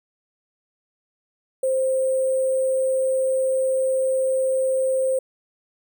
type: tone with sample-and-hold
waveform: sine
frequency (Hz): 524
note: C5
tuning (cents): +2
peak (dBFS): -18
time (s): 1.63-5.19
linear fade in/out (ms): 5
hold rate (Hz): 8820
effects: none